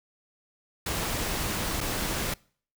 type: noise with dropouts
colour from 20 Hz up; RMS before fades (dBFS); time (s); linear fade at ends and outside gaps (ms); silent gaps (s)
pink; -30; 0.86-2.34; 5; 1.806-1.81
effects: noise-tail reverb RT60 0.5 s tail -25 dB re dry